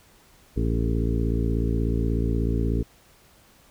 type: harmonic tone with a mistuned harmonic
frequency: 56.5 Hz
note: A1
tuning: 47 cents sharp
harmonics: 1 / 2 / 3 / 4 / 5 / 6 / 7 / 8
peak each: -24 / -27 / -32 / -31 / -31 / -36 / -34 / -37 dBFS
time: 0.56-2.83 s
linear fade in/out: 10 ms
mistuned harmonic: 7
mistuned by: +34 cents
effects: pink hiss -56 dBFS RMS until 3.7 s